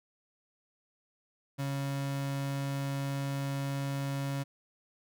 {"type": "tone", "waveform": "35% pulse", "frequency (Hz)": 138.59, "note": "C#3", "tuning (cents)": 0, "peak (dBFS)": -30, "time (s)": [1.58, 4.44], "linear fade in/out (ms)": 20, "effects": []}